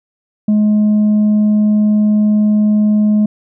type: tone with tanh clipping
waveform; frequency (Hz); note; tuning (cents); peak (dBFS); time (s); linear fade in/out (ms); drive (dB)
sine; 211; G#3; +28; -9; 0.48-3.26; 5; 2
effects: none